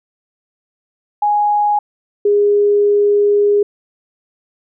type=tone pair in turn; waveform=sine; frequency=830.6 / 410.3 Hz; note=G#5 / G#4; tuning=0 / -21 cents; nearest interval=octave; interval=1221 cents; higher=first; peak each=-11 / -9 dBFS; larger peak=second; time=1.22-1.79 / 2.25-3.63 s; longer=second; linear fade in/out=5 ms; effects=none